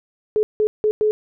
sine tone bursts at uneven times, 427 Hz, G#4, 48 cents sharp, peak -14 dBFS, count 4, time 0.36-0.43 / 0.6-0.67 / 0.84-0.91 / 1.01-1.11 s, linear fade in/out 0 ms, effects none

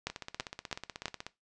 two click trains, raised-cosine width 0.2 ms, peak -15 / -22 dBFS, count 4 / 20, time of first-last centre 0.07-1.057 / 0.1-1.266 s, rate 3.04 / 16.3 Hz, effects noise-tail reverb RT60 0.2 s tail -18 dB re dry + resampled to 22050 Hz

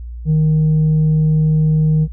sine tone with tanh clipping, 155.56 Hz, D#3, in tune, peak -11 dBFS, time 0.25-2.08 s, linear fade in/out 50 ms, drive 1 dB, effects added 59 Hz sine -26 dBFS peak until 2.12 s

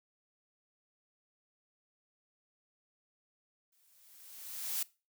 blue noise with exponential growth, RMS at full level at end -33 dBFS, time 3.72-4.83 s, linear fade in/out 5 ms, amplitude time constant 240 ms, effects noise-tail reverb RT60 0.3 s tail -21 dB re dry

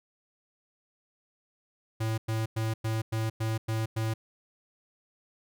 square tone bursts, 111.2 Hz, A2, 19 cents sharp, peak -28 dBFS, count 8, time 2-4.14 s, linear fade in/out 10 ms, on 180 ms, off 100 ms, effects none

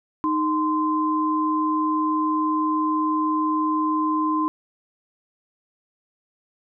sine tone pair together, 310 / 1036.1 Hz, D#4 / C6, -6 / -17 cents, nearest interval octave + major sixth, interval 2089 cents, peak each -22 dBFS, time 0.24-4.48 s, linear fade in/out 0 ms, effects none

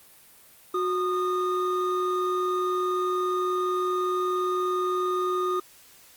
triangle tone pair together, 365.4 / 1228.1 Hz, F#4 / D#6, -22 / -23 cents, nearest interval octave + major sixth, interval 2099 cents, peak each -24 / -25 dBFS, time 0.74-5.6 s, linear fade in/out 5 ms, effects white hiss -53 dBFS RMS until 6.16 s + Opus 32 kbps

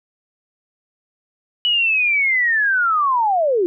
sine linear sweep, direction down, 2960 to 335.9 Hz, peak -14 dBFS, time 1.65-3.66 s, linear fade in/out 0 ms, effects none

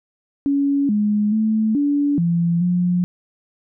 sine tone with pitch steps, 280.8 / 208.9 / 218.3 / 287.3 / 170.2 / 177.8 Hz, C#4 / G#3 / A3 / D4 / F3 / F3, +22 / +10 / -13 / -38 / -44 / +31 cents, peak -15 dBFS, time 0.46-3.04 s, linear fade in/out 0 ms, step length 430 ms, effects none

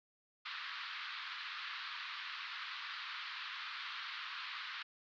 pink band-pass noise, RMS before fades -45 dBFS, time 0.45-4.83 s, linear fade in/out 10 ms, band 1100 to 4400 Hz, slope 48 dB/octave, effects none

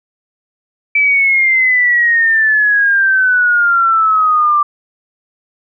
sine exponential sweep, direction down, 2319 to 1174.7 Hz, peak -8 dBFS, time 0.95-4.63 s, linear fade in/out 5 ms, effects none

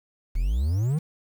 triangle exponential sweep, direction up, 36.71 to 164.81 Hz, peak -19 dBFS, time 0.35-0.99 s, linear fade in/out 10 ms, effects 8-bit

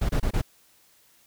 brown noise bursts, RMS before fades -23 dBFS, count 4, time 0.01-0.417 s, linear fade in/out 10 ms, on 83 ms, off 25 ms, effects white hiss -60 dBFS RMS until 1.26 s

